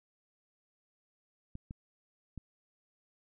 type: clicks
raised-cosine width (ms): 5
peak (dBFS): -30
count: 3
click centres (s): 1.554 / 1.709 / 2.377
effects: none